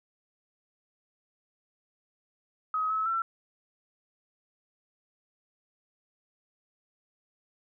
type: tone with pitch steps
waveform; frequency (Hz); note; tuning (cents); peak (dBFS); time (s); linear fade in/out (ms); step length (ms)
sine; 1268 / 1294 / 1345; D#6 / E6 / E6; +32 / -32 / +34; -26; 2.74-3.22; 2; 160
effects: none